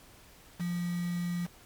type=tone with quantisation; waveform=sine; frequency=174.61 Hz; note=F3; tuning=in tune; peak=-30 dBFS; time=0.59-1.47 s; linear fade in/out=20 ms; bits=7; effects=pink hiss -56 dBFS RMS until 1.65 s + MP3 96 kbps